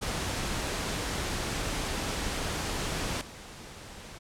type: noise with level steps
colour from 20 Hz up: pink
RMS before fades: -32 / -45 dBFS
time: 0.01-4.19 s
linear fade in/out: 20 ms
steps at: 3.21 s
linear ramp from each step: 2 ms
effects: low-pass 9000 Hz 12 dB/octave